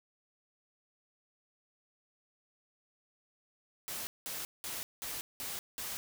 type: noise bursts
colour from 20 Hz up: white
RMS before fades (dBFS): -40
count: 6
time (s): 3.88-5.97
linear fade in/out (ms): 0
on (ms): 190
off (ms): 190
effects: none